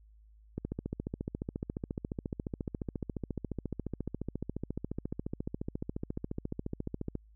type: click train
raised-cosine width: 3 ms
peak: -22 dBFS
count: 95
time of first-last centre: 0.58-7.153 s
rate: 14.3 Hz
effects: added 53 Hz sine -56 dBFS peak until 7.35 s